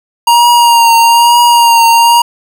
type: tone with vibrato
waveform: square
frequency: 939 Hz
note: A#5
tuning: 12 cents sharp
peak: -4 dBFS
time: 0.27-2.22 s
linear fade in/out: 5 ms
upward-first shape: triangle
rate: 1.1 Hz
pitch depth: 35 cents each way
effects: none